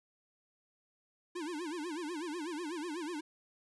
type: tone with vibrato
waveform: square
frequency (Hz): 325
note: E4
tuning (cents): -24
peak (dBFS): -38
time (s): 1.35-3.21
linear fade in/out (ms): 10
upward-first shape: sine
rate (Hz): 8.1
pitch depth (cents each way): 190
effects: resampled to 24000 Hz